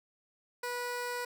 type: tone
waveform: 15% pulse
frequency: 488.5 Hz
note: B4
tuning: 19 cents flat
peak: -28 dBFS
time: 0.63-1.25 s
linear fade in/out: 5 ms
effects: none